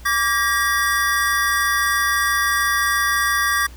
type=tone cluster; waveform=square; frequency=1159 / 1618 / 1903 Hz; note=D6 / G#6 / A#6; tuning=-23 / -46 / +35 cents; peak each=-22 dBFS; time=0.05-3.67 s; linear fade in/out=10 ms; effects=added 60 Hz sine -37 dBFS peak until 3.76 s + pink hiss -47 dBFS RMS until 3.76 s